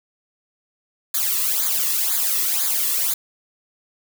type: noise with flanger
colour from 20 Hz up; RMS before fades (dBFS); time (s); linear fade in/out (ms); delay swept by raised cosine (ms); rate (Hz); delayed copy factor
blue; -21; 1.14-3.14; 5; 0.35 to 1.35; 2; -0.85
effects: none